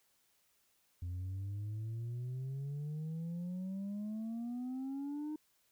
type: exponential sweep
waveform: sine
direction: up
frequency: 86.8 to 308.9 Hz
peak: -35 dBFS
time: 1.02-5.36 s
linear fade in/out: 5 ms
effects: tanh soft clip ceiling -37 dBFS + white hiss -74 dBFS RMS until 5.71 s